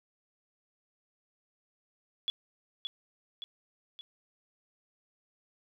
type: tone with echo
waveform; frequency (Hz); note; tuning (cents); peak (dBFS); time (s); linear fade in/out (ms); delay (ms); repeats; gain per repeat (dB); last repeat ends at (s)
sine; 3405; G#7; +42; -28; 2.28-2.3; 0; 570; 3; -5; 4.01
effects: none